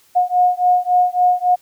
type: beating tone pair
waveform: sine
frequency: 720 / 723.6 Hz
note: F#5 / F#5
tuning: -47 / -39 cents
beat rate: 3.6 Hz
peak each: -15 / -15 dBFS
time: 0.15-1.56 s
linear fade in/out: 20 ms
effects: white hiss -54 dBFS RMS until 1.61 s